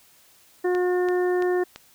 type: harmonic tone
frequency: 360 Hz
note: F#4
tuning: 47 cents flat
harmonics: 1 / 2 / 3 / 4 / 5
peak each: -20 / -31 / -38 / -41 / -34 dBFS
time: 0.64-1.64 s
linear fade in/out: 10 ms
type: click train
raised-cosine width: 0.2 ms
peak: -20 dBFS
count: 4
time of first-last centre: 0.75-1.76 s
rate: 2.97 Hz
effects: white hiss -56 dBFS RMS until 1.94 s